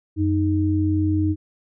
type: tone pair together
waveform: sine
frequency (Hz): 92.21 / 310.5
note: F#2 / D#4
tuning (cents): -5 / -3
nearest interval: octave + major sixth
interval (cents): 2102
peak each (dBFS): -20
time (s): 0.16-1.36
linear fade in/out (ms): 50
effects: none